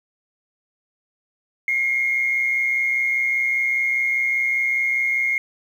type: tone with amplitude modulation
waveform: sine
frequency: 2143 Hz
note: C7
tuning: 41 cents sharp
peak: -15 dBFS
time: 1.68-5.38 s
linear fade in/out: 2 ms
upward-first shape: sine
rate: 125 Hz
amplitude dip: 50%
effects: tanh soft clip ceiling -11 dBFS + 8-bit